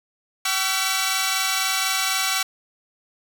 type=tone cluster; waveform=10% pulse; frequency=764 / 1134 / 1356 / 1973 Hz; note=G5 / C#6 / E6 / B6; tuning=-45 / +39 / +49 / -2 cents; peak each=-18 dBFS; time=0.45-2.43 s; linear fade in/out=5 ms; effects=none